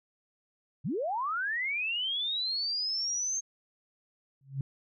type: linear sweep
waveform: sine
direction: up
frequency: 103.83 to 6420 Hz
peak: -29 dBFS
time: 0.84-3.41 s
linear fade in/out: 20 ms
type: tone with exponential growth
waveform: sine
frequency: 136.3 Hz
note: C#3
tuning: 29 cents flat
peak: -26 dBFS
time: 4.41-4.61 s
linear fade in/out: 2 ms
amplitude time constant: 43 ms
effects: none